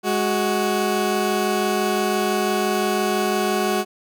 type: tone pair together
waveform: 20% pulse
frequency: 208.2 / 370.5 Hz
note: G#3 / F#4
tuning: +5 / +2 cents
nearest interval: minor seventh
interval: 997 cents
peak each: -18 / -16 dBFS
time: 0.03-3.85 s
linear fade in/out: 50 ms
effects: none